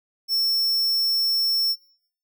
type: tone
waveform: square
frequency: 5400 Hz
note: E8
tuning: 41 cents sharp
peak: -20 dBFS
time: 0.28-1.76 s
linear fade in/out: 50 ms
effects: noise-tail reverb RT60 0.7 s tail -26 dB re dry